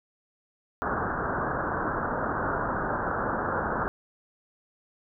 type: low-pass noise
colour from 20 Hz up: white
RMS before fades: -29 dBFS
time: 0.82-3.88 s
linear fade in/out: 0 ms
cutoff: 1600 Hz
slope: 96 dB/octave
effects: none